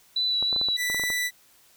sine tone with vibrato, 3956 Hz, B7, 2 cents sharp, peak -22 dBFS, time 0.16-0.77 s, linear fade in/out 5 ms, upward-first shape sine, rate 3 Hz, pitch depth 17 cents each way
clicks, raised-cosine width 1 ms, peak -22 dBFS, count 10, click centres 0.426 / 0.528 / 0.563 / 0.614 / 0.686 / 0.9 / 0.946 / 0.997 / 1.037 / 1.102 s
sawtooth tone, 1975.5 Hz, B6, in tune, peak -21 dBFS, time 0.76-1.31 s, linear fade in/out 50 ms
effects white hiss -58 dBFS RMS until 1.76 s

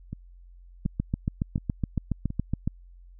two click trains, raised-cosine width 5 ms, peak -21 / -13 dBFS, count 4 / 14, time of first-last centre 0.13-2.304 / 0.86-2.676 s, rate 1.38 / 7.16 Hz, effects added 44 Hz sine -47 dBFS peak until 3.19 s

